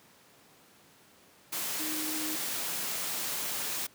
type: tone in noise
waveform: sine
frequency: 310 Hz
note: D#4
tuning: 6 cents flat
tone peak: -37 dBFS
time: 1.79-2.36 s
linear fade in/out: 10 ms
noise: white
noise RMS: -34 dBFS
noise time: 1.52-3.87 s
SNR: -6 dB
effects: pink hiss -59 dBFS RMS until 3.94 s + high-pass 150 Hz 12 dB/octave